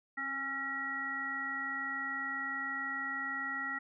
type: harmonic tone with a mistuned harmonic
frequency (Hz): 273.4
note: C#4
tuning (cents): -24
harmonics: 1 / 3 / 5 / 7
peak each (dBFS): -47 / -47 / -40 / -36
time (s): 0.17-3.79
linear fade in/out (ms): 10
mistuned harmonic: 1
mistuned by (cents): -27
effects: none